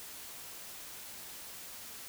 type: silence
effects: white hiss -47 dBFS RMS until 2.08 s